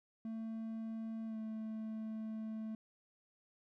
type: tone with pitch glide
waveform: triangle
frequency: 223.5 to 219.5 Hz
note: A3 to A3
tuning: +27 to -4 cents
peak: -38 dBFS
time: 0.25-2.75 s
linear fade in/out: 2 ms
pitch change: -31 cents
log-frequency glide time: 1.26-1.37 s
effects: none